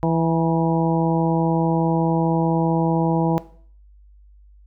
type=harmonic tone with a mistuned harmonic; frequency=164.81 Hz; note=E3; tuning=in tune; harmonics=1 / 2 / 3 / 4 / 5 / 6; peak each=-20 / -23 / -25 / -26 / -27 / -28 dBFS; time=0.03-3.38 s; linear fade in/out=0 ms; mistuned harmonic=6; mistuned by=-43 cents; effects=noise-tail reverb RT60 0.5 s tail -17 dB re dry + added 50 Hz sine -46 dBFS peak until 4.66 s